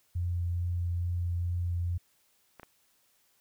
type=tone with vibrato; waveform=sine; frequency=87.31 Hz; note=F2; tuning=in tune; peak=-28 dBFS; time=0.15-1.98 s; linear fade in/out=10 ms; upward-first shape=triangle; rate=2.3 Hz; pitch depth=13 cents each way
type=clicks; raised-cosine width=0.5 ms; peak=-31 dBFS; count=2; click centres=2.597 / 2.632 s
effects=white hiss -69 dBFS RMS until 3.4 s